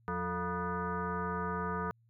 sine tone with frequency modulation, 703 Hz, F5, 11 cents sharp, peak -32 dBFS, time 0.08-1.91 s, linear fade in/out 0 ms, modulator 262 Hz, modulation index 2.8, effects added 115 Hz sine -64 dBFS peak until 2.09 s

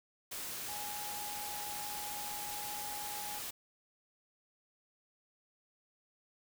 sine tone in noise, 830.6 Hz, G#5, in tune, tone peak -44 dBFS, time 0.68-3.39 s, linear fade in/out 10 ms, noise white, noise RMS -42 dBFS, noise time 0.31-3.51 s, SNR -5 dB, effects none

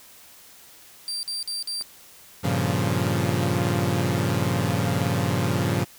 35% pulse tone bursts, 4699 Hz, D8, in tune, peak -26 dBFS, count 4, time 1.08-1.824 s, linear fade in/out 0 ms, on 150 ms, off 48 ms
click, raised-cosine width 0.5 ms, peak -27 dBFS, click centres 1.811 s
sawtooth chord, G half-diminished seventh, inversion none, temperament equal, 98 / 116.54 / 138.59 / 174.61 Hz, G2 / Bb2 / Db3 / F3, 0 / 0 / 0 / 0 cents, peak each -23 dBFS, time 2.43-5.85 s, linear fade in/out 20 ms
effects white hiss -49 dBFS RMS until 5.98 s

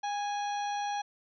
harmonic tone with a mistuned harmonic, 830.6 Hz, G#5, in tune, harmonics 1 / 2 / 3 / 4 / 5 / 7, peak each -31 / -43 / -47 / -46 / -49 / -48 dBFS, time 0.03-1.02 s, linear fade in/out 10 ms, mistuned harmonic 1, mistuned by -29 cents, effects none

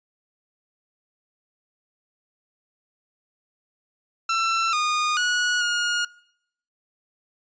sawtooth tone with pitch steps, 1341 / 1226 / 1460 / 1432 Hz, E6 / D#6 / F#6 / F6, +29 / -26 / -24 / +43 cents, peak -17 dBFS, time 4.29-6.05 s, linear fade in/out 5 ms, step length 440 ms, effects noise-tail reverb RT60 0.7 s tail -23 dB re dry + resampled to 16000 Hz

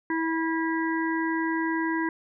harmonic tone, 325.3 Hz, E4, 23 cents flat, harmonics 1 / 3 / 5 / 6, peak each -26 / -31 / -33 / -34 dBFS, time 0.1-2.09 s, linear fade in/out 2 ms, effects none

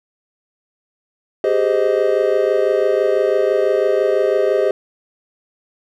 triangle chord, Ab major seventh, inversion third, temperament just, 389.3 / 415.3 / 519.1 / 623 Hz, G4 / Ab4 / C5 / Eb5, -12 / 0 / -14 / +2 cents, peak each -17 dBFS, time 1.44-4.71 s, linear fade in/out 2 ms, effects none

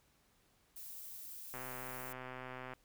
violet noise, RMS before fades -49 dBFS, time 0.76-2.13 s, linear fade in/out 5 ms
click train, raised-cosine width 0.5 ms, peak -31 dBFS, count 154, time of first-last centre 1.54-2.735 s, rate 128 Hz
effects pink hiss -72 dBFS RMS until 2.84 s

